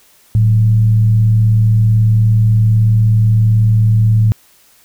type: tone with frequency modulation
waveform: sine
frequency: 109.8 Hz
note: A2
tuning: 3 cents flat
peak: -7 dBFS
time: 0.35-4.32 s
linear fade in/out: 0 ms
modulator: 78.6 Hz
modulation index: 0.28
effects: white hiss -49 dBFS RMS until 4.84 s